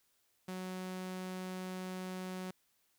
sawtooth tone, 185 Hz, F#3, in tune, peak -36 dBFS, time 0.48-2.51 s, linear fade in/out 5 ms, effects white hiss -75 dBFS RMS until 2.98 s

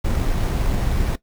brown noise with sample-and-hold, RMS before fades -20 dBFS, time 0.04-1.16 s, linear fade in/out 10 ms, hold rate 7350 Hz, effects noise-tail reverb RT60 0.1 s tail -17 dB re dry

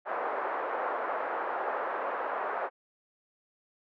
pink band-pass noise, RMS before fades -33 dBFS, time 0.05-2.7 s, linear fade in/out 50 ms, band 480 to 1500 Hz, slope 24 dB/octave, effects none

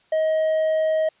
triangle tone, 631 Hz, D#5, 24 cents sharp, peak -16 dBFS, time 0.12-1.09 s, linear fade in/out 5 ms, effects white hiss -60 dBFS RMS until 1.2 s + resampled to 8000 Hz

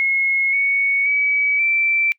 sine tone with pitch steps, 2169 / 2224 / 2279 / 2337 Hz, C#7 / C#7 / C#7 / D7, -38 / +5 / +47 / -9 cents, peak -15 dBFS, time 0-2.12 s, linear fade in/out 0 ms, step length 530 ms, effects noise-tail reverb RT60 0.1 s tail -24 dB re dry

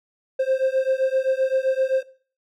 triangle beating tone pair, 523.3 / 531 Hz, C5 / C5, 0 / +25 cents, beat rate 7.7 Hz, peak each -20 dBFS, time 0.39-2.03 s, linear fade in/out 10 ms, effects noise-tail reverb RT60 0.4 s tail -17 dB re dry

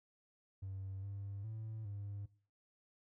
triangle tone with pitch steps, 96.4 / 99.5 / 110 / 101 Hz, G2 / G2 / A2 / G#2, -28 / +26 / 0 / -48 cents, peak -39 dBFS, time 0.62-2.26 s, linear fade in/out 10 ms, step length 410 ms, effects noise-tail reverb RT60 0.4 s tail -20 dB re dry + tanh soft clip ceiling -37 dBFS

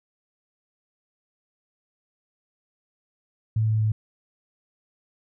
sine tone with pitch steps, 110 / 109.18 / 108.36 Hz, A2 / A2 / A2, 0 / -13 / -26 cents, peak -19 dBFS, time 3.56-3.92 s, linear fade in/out 5 ms, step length 120 ms, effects none

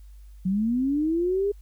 sine linear sweep, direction up, 179.9 to 413.1 Hz, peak -21 dBFS, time 0.45-1.52 s, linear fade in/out 10 ms, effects added 50 Hz sine -43 dBFS peak until 1.61 s + white hiss -66 dBFS RMS until 1.61 s

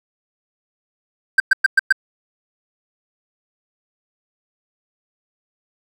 triangle tone bursts, 1568 Hz, G6, in tune, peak -6 dBFS, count 5, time 1.38-1.925 s, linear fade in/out 5 ms, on 21 ms, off 110 ms, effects none

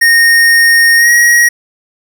square tone with pitch glide, 1850 to 1895.4 Hz, A#6 to A#6, -14 to +28 cents, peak -5 dBFS, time 0.01-1.49 s, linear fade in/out 10 ms, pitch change +42 cents, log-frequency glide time 0.97-1.1 s, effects none

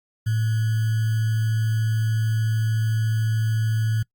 sine tone with sample-and-hold, 110.8 Hz, A2, 13 cents sharp, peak -19 dBFS, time 0.26-4.03 s, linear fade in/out 10 ms, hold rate 1575 Hz, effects noise-tail reverb RT60 0.1 s tail -24 dB re dry + Opus 48 kbps

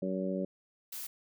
harmonic tone, 94.3 Hz, F#2, 33 cents sharp, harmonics 2 / 3 / 4 / 5 / 6, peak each -34 / -39 / -39 / -42 / -37 dBFS, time 0.02-0.45 s, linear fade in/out 5 ms
blue noise, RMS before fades -41 dBFS, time 0.92-1.07 s, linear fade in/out 5 ms
effects none

